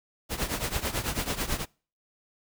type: noise with tremolo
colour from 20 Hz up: pink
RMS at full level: -27 dBFS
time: 0.29-1.66 s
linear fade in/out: 50 ms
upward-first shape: triangle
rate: 9.1 Hz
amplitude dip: 85%
effects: noise-tail reverb RT60 0.4 s tail -26 dB re dry